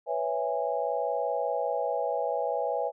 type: chord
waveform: sine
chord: C# minor seventh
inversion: third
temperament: equal with one note detuned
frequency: 493.9 / 554.4 / 659.3 / 823.4 Hz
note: B4 / C#5 / E5 / G#5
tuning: 0 / 0 / 0 / -15 cents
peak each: -32 dBFS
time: 0.06-2.92 s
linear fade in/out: 50 ms
effects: none